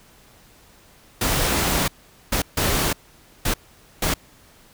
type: noise bursts at uneven times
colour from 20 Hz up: pink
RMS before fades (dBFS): -21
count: 5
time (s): 1.21-1.88 / 2.32-2.42 / 2.57-2.93 / 3.45-3.54 / 4.02-4.14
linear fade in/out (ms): 5
effects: pink hiss -52 dBFS RMS until 4.73 s